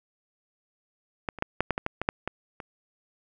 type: clicks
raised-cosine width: 0.5 ms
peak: -13 / -25 / -10 / -8 / -10 / -13 / -12 / -14 / -7 / -14 / -23 dBFS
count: 11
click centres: 1.288 / 1.387 / 1.424 / 1.606 / 1.707 / 1.779 / 1.864 / 2.016 / 2.089 / 2.276 / 2.602 s
effects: none